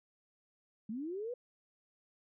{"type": "linear sweep", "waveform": "sine", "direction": "up", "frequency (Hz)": [203, 505], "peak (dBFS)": -37, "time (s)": [0.89, 1.34], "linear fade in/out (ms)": 5, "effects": []}